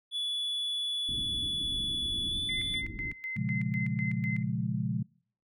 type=tone with pitch glide; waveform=triangle; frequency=3426 to 3470 Hz; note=A7 to A7; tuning=-47 to -25 cents; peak=-29 dBFS; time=0.11-2.83 s; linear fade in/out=50 ms; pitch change=+22 cents; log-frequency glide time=2.29-2.37 s
type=low-pass noise; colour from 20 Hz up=pink; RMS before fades=-41 dBFS; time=1.08-3.13 s; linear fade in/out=10 ms; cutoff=340 Hz; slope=48 dB/octave
type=tone with tremolo; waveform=sine; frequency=2063 Hz; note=C7; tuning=25 cents flat; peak=-33 dBFS; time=2.49-4.43 s; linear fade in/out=2 ms; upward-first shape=square; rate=4 Hz; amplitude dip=80%
type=chord; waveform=sine; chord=Bb minor seventh; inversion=none; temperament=equal with one note detuned; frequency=119.2 / 138.59 / 174.61 / 207.7 Hz; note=Bb2 / Db3 / F3 / Ab3; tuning=+39 / 0 / 0 / 0 cents; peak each=-34 dBFS; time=3.36-5.03 s; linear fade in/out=10 ms
effects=noise-tail reverb RT60 0.5 s tail -24 dB re dry